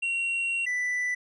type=tone pair in turn; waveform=triangle; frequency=2743 / 1982.5 Hz; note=F7 / B6; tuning=-32 / +6 cents; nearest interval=tritone; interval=562 cents; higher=first; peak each=-24 dBFS; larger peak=neither; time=0.02-0.66 / 0.66-1.15 s; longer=first; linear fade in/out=10 ms; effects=resampled to 24000 Hz